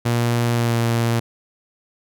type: tone with pitch glide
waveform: sawtooth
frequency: 118.7 to 116.66 Hz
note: A#2 to A#2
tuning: +32 to +2 cents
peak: -13 dBFS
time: 0.05-1.2 s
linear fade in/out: 10 ms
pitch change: -30 cents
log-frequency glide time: 0.53-0.76 s
effects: none